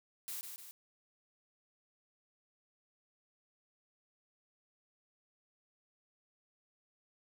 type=noise with echo; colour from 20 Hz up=blue; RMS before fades=-42 dBFS; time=0.28-0.41 s; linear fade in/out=0 ms; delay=150 ms; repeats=2; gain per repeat=-5 dB; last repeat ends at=0.71 s; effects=none